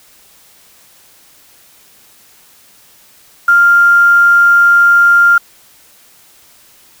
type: tone with quantisation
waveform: sine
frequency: 1396.9 Hz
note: F6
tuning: in tune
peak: -4 dBFS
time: 3.48-5.38 s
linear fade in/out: 5 ms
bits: 5
effects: white hiss -45 dBFS RMS until 7 s